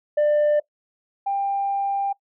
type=tone pair in turn; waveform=sine; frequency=595 / 794.2 Hz; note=D5 / G5; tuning=+22 / +22 cents; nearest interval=perfect fourth; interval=500 cents; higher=second; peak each=-13 / -20 dBFS; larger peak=first; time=0.17-0.6 / 1.26-2.13 s; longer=second; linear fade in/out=10 ms; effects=noise-tail reverb RT60 0.1 s tail -21 dB re dry + tanh soft clip ceiling -15 dBFS